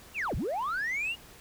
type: linear two-way sweep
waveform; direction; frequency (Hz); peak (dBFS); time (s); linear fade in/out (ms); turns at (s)
sine; down then up; 2900 to 30.87 to 2900; -27; 0.14-1.16; 50; 0.35
effects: tanh soft clip ceiling -27 dBFS + pink hiss -52 dBFS RMS until 1.4 s